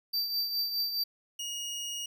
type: tone with tremolo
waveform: square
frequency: 4658 Hz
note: D8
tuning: 15 cents flat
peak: -27 dBFS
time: 0.13-1.04 s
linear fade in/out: 10 ms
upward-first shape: triangle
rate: 4.8 Hz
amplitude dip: 60%
type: tone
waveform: 25% pulse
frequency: 2875 Hz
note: F7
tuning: 50 cents sharp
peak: -31 dBFS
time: 1.39-2.06 s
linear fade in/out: 5 ms
effects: none